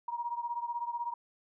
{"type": "beating tone pair", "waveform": "sine", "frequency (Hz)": [945, 961], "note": ["A#5", "B5"], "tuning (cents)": [23, -48], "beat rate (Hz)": 16, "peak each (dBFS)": [-35, -38], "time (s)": [0.08, 1.14], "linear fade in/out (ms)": 5, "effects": []}